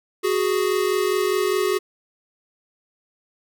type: tone pair together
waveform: square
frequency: 370.4 / 415.3 Hz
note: F#4 / G#4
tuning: +2 / 0 cents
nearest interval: major second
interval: 198 cents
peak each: -22 / -23 dBFS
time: 0.23-1.79 s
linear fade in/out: 20 ms
effects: none